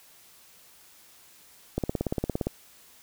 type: click train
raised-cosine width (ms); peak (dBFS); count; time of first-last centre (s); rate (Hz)
2; -13; 13; 1.78-2.47; 17.4
effects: white hiss -55 dBFS RMS until 3.02 s